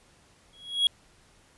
triangle tone with exponential growth, 3318 Hz, G#7, 2 cents flat, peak -15 dBFS, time 0.53-0.87 s, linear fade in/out 1 ms, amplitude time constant 72 ms, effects pink hiss -60 dBFS RMS until 1.57 s + resampled to 24000 Hz

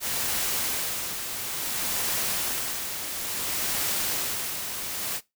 white noise with tremolo, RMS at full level -27 dBFS, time 0-5.21 s, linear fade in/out 50 ms, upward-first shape sine, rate 0.58 Hz, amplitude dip 50%, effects noise-tail reverb RT60 0.2 s tail -20 dB re dry

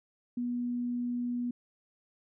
sine tone, 243.1 Hz, B3, 27 cents flat, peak -30 dBFS, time 0.37-1.51 s, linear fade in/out 5 ms, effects none

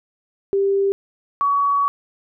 sine tone pair in turn, 394.5 / 1129.1 Hz, G4 / C#6, +11 / +32 cents, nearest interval octave + tritone, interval 1821 cents, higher second, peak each -15 dBFS, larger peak neither, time 0.53-0.92 / 1.41-1.88 s, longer second, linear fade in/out 0 ms, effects none

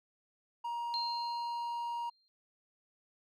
triangle tone, 944 Hz, A#5, 22 cents sharp, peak -33 dBFS, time 0.64-2.1 s, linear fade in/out 10 ms
sine tone with exponential decay, 4186 Hz, C8, in tune, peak -33 dBFS, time 0.94-2.28 s, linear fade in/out 0 ms, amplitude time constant 290 ms
effects none

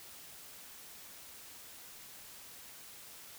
silence, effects white hiss -52 dBFS RMS until 3.38 s

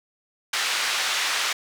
pink band-pass noise, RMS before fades -25 dBFS, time 0.53-1.53 s, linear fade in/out 5 ms, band 1400 to 6000 Hz, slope 12 dB/octave, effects none

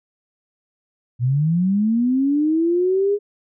sine linear sweep, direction up, 116.54 to 415.5 Hz, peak -15 dBFS, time 1.19-3.19 s, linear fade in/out 50 ms, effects none

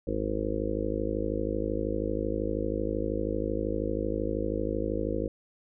harmonic tone, 52.8 Hz, G#1, 29 cents sharp, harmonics 1 / 2 / 4 / 5 / 6 / 7 / 8 / 9 / 10, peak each -35 / -38 / -37 / -40 / -34 / -37 / -39 / -34 / -36 dBFS, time 0.07-5.28 s, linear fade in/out 5 ms, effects none

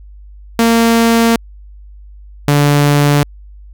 sawtooth tone pair in turn, 230.1 / 144.95 Hz, A#3 / D3, -22 / -22 cents, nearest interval minor sixth, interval 800 cents, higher first, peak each -4 dBFS, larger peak neither, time 0.59-1.36 / 2.48-3.23 s, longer first, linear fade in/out 2 ms, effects added 50 Hz sine -33 dBFS peak until 3.73 s

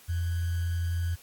sine tone with sample-and-hold, 85.5 Hz, F2, 36 cents flat, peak -26 dBFS, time 0.08-1.16 s, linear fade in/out 20 ms, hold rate 1575 Hz, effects white hiss -54 dBFS RMS until 1.22 s + AAC 64 kbps

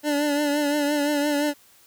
25% pulse tone with vibrato, 292.1 Hz, D4, 9 cents flat, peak -17 dBFS, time 0.03-1.54 s, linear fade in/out 50 ms, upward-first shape triangle, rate 5.8 Hz, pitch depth 51 cents each way, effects white hiss -55 dBFS RMS until 1.86 s

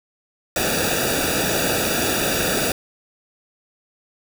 pink noise with comb filter, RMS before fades -21 dBFS, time 0.56-2.72 s, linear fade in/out 2 ms, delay 0.95 ms, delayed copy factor -0.95, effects none

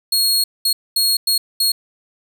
sawtooth tone bursts at uneven times, 4303 Hz, C8, 48 cents sharp, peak -11 dBFS, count 5, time 0.12-0.44 / 0.65-0.73 / 0.96-1.17 / 1.27-1.38 / 1.6-1.72 s, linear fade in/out 5 ms, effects none

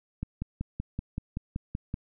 click train, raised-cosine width 5 ms, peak -19 dBFS, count 10, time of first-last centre 0.23-1.941 s, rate 5.26 Hz, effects none

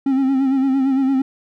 triangle tone with vibrato, 267.8 Hz, C4, 40 cents sharp, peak -12 dBFS, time 0.06-1.22 s, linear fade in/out 5 ms, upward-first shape sine, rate 8.8 Hz, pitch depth 52 cents each way, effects none

